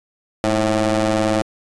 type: ring-modulated tone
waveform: 20% pulse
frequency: 110 Hz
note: A2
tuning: in tune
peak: -8 dBFS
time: 0.44-1.42 s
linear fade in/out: 0 ms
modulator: 431 Hz
effects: resampled to 22050 Hz